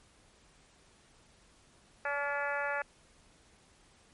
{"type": "harmonic tone with a mistuned harmonic", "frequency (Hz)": 286, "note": "D4", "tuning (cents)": -46, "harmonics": [2, 3, 4, 5, 6, 7, 8, 9], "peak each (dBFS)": [-37, -38, -43, -37, -37, -44, -46, -48], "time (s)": [2.05, 2.82], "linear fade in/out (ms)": 2, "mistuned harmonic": 5, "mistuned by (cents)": -21, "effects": ["pink hiss -63 dBFS RMS until 4.13 s", "MP3 48 kbps"]}